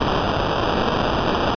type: noise with sample-and-hold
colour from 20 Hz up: white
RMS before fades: -20 dBFS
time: 0-1.55 s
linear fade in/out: 10 ms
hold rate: 2100 Hz
effects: resampled to 11025 Hz